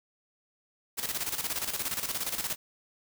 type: noise with tremolo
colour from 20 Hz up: white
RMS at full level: -31 dBFS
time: 0.97-2.56 s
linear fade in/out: 20 ms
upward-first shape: square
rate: 17 Hz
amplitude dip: 65%
effects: none